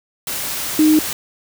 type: tone in noise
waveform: sine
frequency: 308.9 Hz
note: D#4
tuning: 12 cents flat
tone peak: -9 dBFS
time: 0.79-0.99 s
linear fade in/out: 2 ms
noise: white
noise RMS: -24 dBFS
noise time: 0.27-1.13 s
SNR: +12 dB
effects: none